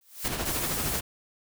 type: noise with exponential growth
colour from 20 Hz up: blue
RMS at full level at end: -28 dBFS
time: 0.01-0.28 s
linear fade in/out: 1 ms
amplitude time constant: 58 ms
type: noise with tremolo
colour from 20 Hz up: pink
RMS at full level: -29 dBFS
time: 0.24-1.01 s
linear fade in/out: 10 ms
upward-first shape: triangle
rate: 13 Hz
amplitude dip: 55%
type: high-pass noise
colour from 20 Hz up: pink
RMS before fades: -33 dBFS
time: 0.45-1 s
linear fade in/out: 10 ms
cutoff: 9100 Hz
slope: 12 dB/octave
effects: none